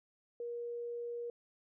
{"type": "tone", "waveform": "sine", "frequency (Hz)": 474.9, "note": "A#4", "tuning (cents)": 32, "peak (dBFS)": -38, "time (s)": [0.4, 1.3], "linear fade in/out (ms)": 2, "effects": []}